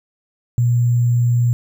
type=tone with sample-and-hold; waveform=sine; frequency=120.5 Hz; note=B2; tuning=42 cents flat; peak=-12 dBFS; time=0.58-1.53 s; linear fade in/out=0 ms; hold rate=7350 Hz; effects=none